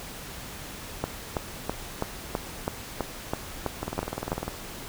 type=two click trains; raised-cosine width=1 ms; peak=-16 / -12 dBFS; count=14 / 11; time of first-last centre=3.83-4.48 / 1.04-4.319 s; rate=20 / 3.05 Hz; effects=pink hiss -40 dBFS RMS until 4.88 s